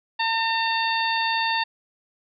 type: harmonic tone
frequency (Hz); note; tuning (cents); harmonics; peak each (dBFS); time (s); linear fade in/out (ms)
906; A#5; -50; 1 / 2 / 3 / 4 / 5; -24 / -27 / -29 / -30 / -31; 0.19-1.64; 10
effects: none